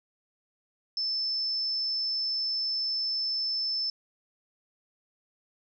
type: tone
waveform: sine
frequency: 5274 Hz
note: E8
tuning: in tune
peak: -27 dBFS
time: 0.97-3.9 s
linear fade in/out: 2 ms
effects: none